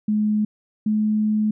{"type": "tone pair in turn", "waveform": "sine", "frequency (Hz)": [212, 213.8], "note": ["G#3", "A3"], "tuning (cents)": [36, -49], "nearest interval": "unison", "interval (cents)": 15, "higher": "second", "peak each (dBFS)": -17, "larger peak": "neither", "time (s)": [[0.08, 0.45], [0.86, 1.51]], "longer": "second", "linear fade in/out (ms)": 5, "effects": []}